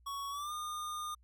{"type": "tone with pitch glide", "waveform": "square", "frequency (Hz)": [1116, 1217], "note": ["C#6", "D#6"], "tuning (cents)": [11, -39], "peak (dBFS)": -38, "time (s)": [0.06, 1.15], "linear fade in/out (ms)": 10, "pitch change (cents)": 150, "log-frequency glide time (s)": [0.3, 0.52], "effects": ["added 60 Hz sine -61 dBFS peak until 1.23 s", "MP3 96 kbps"]}